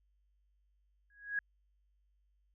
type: tone with exponential growth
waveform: sine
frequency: 1657 Hz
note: G#6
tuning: 4 cents flat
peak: -29 dBFS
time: 1.1-1.39 s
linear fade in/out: 2 ms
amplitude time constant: 63 ms
effects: added 50 Hz sine -70 dBFS peak until 2.54 s